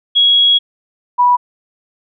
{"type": "tone pair in turn", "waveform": "sine", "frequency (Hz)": [3322, 980], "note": ["G#7", "B5"], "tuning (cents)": [0, -14], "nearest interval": "octave + major sixth", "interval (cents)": 2114, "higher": "first", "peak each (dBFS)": -7, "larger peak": "neither", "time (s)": [[0.15, 0.59], [1.18, 1.37]], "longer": "first", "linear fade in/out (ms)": 20, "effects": []}